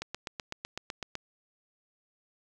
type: click train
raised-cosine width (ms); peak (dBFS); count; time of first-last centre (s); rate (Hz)
0.2; -18; 10; 0.02-1.154; 7.94
effects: none